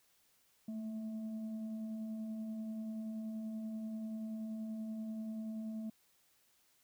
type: tone with frequency modulation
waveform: sine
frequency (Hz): 220.7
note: A3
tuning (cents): +5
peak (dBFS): -39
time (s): 0.68-5.9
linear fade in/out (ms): 5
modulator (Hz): 431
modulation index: 0.29
effects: white hiss -72 dBFS RMS until 6.83 s